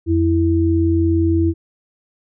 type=tone pair together; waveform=sine; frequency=86.9 / 329.6 Hz; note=F2 / E4; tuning=-8 / 0 cents; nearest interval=octave + major seventh; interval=2308 cents; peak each=-16 / -15 dBFS; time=0.06-1.54 s; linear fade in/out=50 ms; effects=none